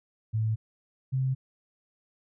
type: tone pair in turn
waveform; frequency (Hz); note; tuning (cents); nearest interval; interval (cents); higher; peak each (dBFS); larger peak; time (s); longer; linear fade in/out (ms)
sine; 110 / 131.54; A2 / C3; 0 / +10; minor third; 310; second; -24; neither; 0.33-0.56 / 1.12-1.35; neither; 20
effects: none